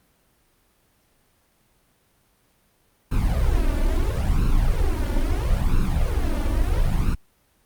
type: noise with flanger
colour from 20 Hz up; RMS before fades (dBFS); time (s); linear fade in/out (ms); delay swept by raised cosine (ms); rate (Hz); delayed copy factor
brown; -20; 3.11-7.15; 10; 0.74 to 3.44; 0.75; +0.8
effects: pink hiss -63 dBFS RMS until 7.65 s + Opus 32 kbps